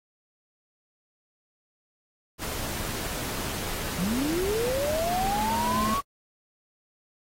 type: noise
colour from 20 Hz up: pink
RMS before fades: -33 dBFS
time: 2.38-6.02 s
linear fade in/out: 50 ms
type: tone with exponential growth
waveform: square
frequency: 217 Hz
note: A3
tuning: 24 cents flat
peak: -27 dBFS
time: 3.82-5.94 s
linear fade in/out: 5 ms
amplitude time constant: 460 ms
type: linear sweep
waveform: sine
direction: up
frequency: 160.1 to 1138 Hz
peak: -25 dBFS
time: 3.98-6.01 s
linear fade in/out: 10 ms
effects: AAC 48 kbps